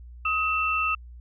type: tone pair together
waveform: sine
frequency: 1266 / 2680 Hz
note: D#6 / E7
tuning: +30 / +28 cents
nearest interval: octave + minor second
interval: 1298 cents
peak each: -25 / -25 dBFS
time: 0.25-0.95 s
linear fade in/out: 5 ms
effects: added 60 Hz sine -41 dBFS peak until 1.2 s